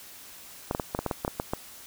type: clicks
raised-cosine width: 1 ms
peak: -13 dBFS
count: 11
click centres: 0.711 / 0.749 / 0.798 / 0.949 / 0.99 / 1.063 / 1.112 / 1.249 / 1.279 / 1.399 / 1.535 s
effects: white hiss -47 dBFS RMS until 1.86 s